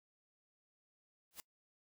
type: noise with exponential growth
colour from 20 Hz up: white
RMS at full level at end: -44 dBFS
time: 1.31-1.4 s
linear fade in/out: 0 ms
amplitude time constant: 19 ms
effects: noise-tail reverb RT60 0.1 s tail -23 dB re dry